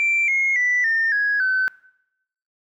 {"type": "tone with pitch steps", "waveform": "sine", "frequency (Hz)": [2349, 2154, 1975.3, 1811.3, 1661, 1523.1], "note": ["D7", "C7", "B6", "A6", "G#6", "F#6"], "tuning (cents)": [0, 50, 0, 50, 0, 50], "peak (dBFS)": -16, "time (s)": [0, 1.68], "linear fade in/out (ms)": 0, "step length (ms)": 280, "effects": ["noise-tail reverb RT60 0.8 s tail -21 dB re dry", "tanh soft clip ceiling -13 dBFS"]}